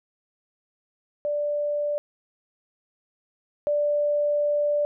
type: tone pair in turn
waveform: sine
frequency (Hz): 587.3 / 587.3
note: D5 / D5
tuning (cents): 0 / 0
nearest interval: unison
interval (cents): 0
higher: neither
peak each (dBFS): -23 / -20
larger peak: second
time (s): 1.25-1.98 / 3.67-4.85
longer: second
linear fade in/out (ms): 0
effects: none